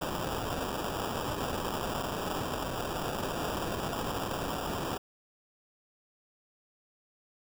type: noise with sample-and-hold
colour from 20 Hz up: blue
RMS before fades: -34 dBFS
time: 0.01-4.98 s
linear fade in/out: 10 ms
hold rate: 2100 Hz
effects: none